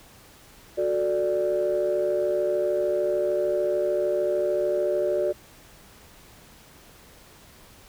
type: chord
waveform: sine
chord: D major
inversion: first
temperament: just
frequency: 367.1 / 440.5 / 587.3 Hz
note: F#4 / A4 / D5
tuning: -14 / +2 / 0 cents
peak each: -25 / -29 / -23 dBFS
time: 0.77-5.33 s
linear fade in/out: 20 ms
effects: tanh soft clip ceiling -15 dBFS + pink hiss -51 dBFS RMS until 7.88 s